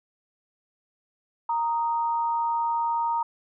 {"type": "tone pair together", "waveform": "sine", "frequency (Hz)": [930.4, 1244.5], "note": ["A#5", "D#6"], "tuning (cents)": [-4, 0], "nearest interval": "perfect fourth", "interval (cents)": 504, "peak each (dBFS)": [-23, -33], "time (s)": [1.49, 3.23], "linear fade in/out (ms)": 5, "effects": []}